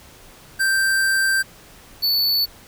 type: tone pair in turn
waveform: square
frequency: 1568 / 4466 Hz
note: G6 / C#8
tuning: 0 / +12 cents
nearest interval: octave + tritone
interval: 1812 cents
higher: second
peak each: -17 dBFS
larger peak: neither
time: 0.59-1.43 / 2.02-2.46 s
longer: first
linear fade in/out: 20 ms
effects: pink hiss -46 dBFS RMS until 2.67 s